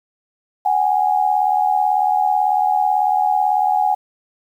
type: tone pair together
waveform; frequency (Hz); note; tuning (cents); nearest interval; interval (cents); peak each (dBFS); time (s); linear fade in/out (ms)
sine; 748 / 826.1; F#5 / G#5; +19 / -9; major second; 172; -17 / -16; 0.65-3.95; 10
effects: 8-bit